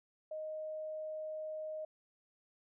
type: tone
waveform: sine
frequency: 622.3 Hz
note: D#5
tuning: in tune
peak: -39 dBFS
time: 0.31-1.85 s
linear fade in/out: 5 ms
effects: none